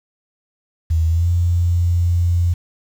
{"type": "tone with pitch glide", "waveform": "sine", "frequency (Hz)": [81, 86.81], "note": ["E2", "F2"], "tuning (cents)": [-30, -10], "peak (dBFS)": -13, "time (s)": [0.9, 2.54], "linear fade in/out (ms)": 10, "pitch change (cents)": 120, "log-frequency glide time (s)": [1.07, 1.28], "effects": ["7-bit"]}